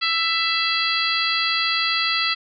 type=harmonic tone with a mistuned harmonic; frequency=664 Hz; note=E5; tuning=12 cents sharp; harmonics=2 / 3 / 4 / 5 / 6 / 7; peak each=-26 / -26 / -26 / -26 / -26 / -26 dBFS; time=0.01-2.35 s; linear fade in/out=20 ms; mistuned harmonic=6; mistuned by=+47 cents; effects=none